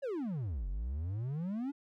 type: exponential two-way sweep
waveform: triangle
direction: down then up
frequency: 587.3 to 43.86 to 293.2 Hz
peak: -32 dBFS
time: 0.02-1.72 s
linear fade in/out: 20 ms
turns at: 0.68 s
effects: none